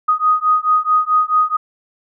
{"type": "beating tone pair", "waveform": "sine", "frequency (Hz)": [1244.5, 1249.1], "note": ["D#6", "D#6"], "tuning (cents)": [0, 6], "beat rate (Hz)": 4.6, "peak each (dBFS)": -15, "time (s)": [0.08, 1.57], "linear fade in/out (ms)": 10, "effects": []}